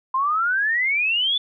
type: exponential sweep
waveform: sine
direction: up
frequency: 1028 to 3520 Hz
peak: -18 dBFS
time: 0.14-1.38 s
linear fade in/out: 5 ms
effects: none